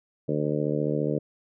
harmonic tone, 74.6 Hz, D2, 28 cents sharp, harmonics 2 / 3 / 4 / 5 / 6 / 7 / 8, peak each -29 / -33 / -30 / -34 / -30 / -32 / -36 dBFS, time 0.28-1.19 s, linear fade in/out 10 ms, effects none

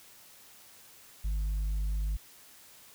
triangle tone with tanh clipping, 50.8 Hz, G#1, 38 cents flat, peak -29 dBFS, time 1.24-2.17 s, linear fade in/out 10 ms, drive 8 dB, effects white hiss -55 dBFS RMS until 2.94 s

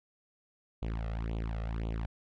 sawtooth tone with flanger, 55.7 Hz, A1, 22 cents sharp, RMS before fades -35 dBFS, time 0.82-2.06 s, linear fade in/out 5 ms, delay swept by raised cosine 0.28 to 1.58 ms, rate 1.9 Hz, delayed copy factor +0.95, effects low-pass 3000 Hz 12 dB/octave

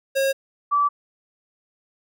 square / sine tone pair in turn, 542 / 1156.8 Hz, C#5 / D6, -39 / -27 cents, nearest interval octave + minor second, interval 1312 cents, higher second, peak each -19 / -16 dBFS, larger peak second, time 0.15-0.33 / 0.71-0.89 s, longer neither, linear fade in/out 20 ms, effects none

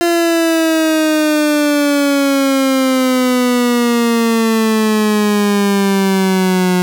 30% pulse exponential sweep, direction down, 344 to 180 Hz, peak -8 dBFS, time 0.01-6.82 s, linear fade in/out 0 ms, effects none

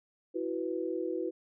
sine chord, E suspended second, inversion none, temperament equal, 329.6 / 370 / 493.9 Hz, E4 / F#4 / B4, 0 / 0 / 0 cents, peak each -35 / -35 / -37 dBFS, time 0.34-1.31 s, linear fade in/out 20 ms, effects none

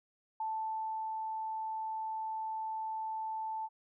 sine tone with ADSR envelope, 880 Hz, A5, in tune, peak -33 dBFS, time 0.4-3.69 s, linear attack 4 ms, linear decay 710 ms, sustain -2 dB, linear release 43 ms, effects none

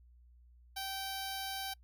10% pulse tone with notch filter, 776 Hz, G5, 18 cents flat, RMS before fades -40 dBFS, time 0.76-1.74 s, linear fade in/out 10 ms, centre 2000 Hz, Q 1.3, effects noise-tail reverb RT60 0.1 s tail -26 dB re dry + added 60 Hz sine -58 dBFS peak until 1.83 s

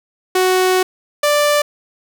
sawtooth tone pair in turn, 370.6 / 588.3 Hz, F#4 / D5, +3 / +3 cents, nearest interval minor sixth, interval 800 cents, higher second, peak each -8 dBFS, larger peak neither, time 0.35-0.83 / 1.23-1.62 s, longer first, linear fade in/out 5 ms, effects none

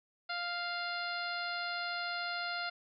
harmonic tone, 698.5 Hz, F5, in tune, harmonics 1 / 2 / 3 / 4 / 5 / 6 / 7, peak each -41 / -38 / -44 / -47 / -48 / -43 / -49 dBFS, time 0.29-2.7 s, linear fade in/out 10 ms, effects none

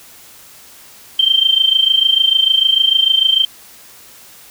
sine tone with amplitude modulation, 3136 Hz, G7, in tune, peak -6 dBFS, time 1.19-3.45 s, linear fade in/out 5 ms, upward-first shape sine, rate 26.7 Hz, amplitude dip 80%, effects white hiss -41 dBFS RMS until 4.5 s

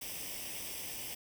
white noise with comb filter, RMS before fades -42 dBFS, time 0.01-1.15 s, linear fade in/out 10 ms, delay 0.36 ms, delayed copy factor +0.7, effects none

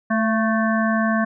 harmonic tone with a mistuned harmonic, 220 Hz, A3, in tune, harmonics 1 / 3 / 5 / 7 / 8, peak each -19 / -24 / -26 / -27 / -28 dBFS, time 0.1-1.25 s, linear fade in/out 10 ms, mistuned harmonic 3, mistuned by +35 cents, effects none

